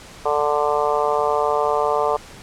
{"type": "harmonic tone", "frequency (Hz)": 147.7, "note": "D3", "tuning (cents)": 10, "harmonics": [3, 4, 5, 6, 7, 8], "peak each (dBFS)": [-22, -23, -24, -25, -25, -26], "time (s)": [0.25, 2.17], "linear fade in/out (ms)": 10, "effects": ["pink hiss -41 dBFS RMS until 2.42 s", "low-pass 9000 Hz 12 dB/octave"]}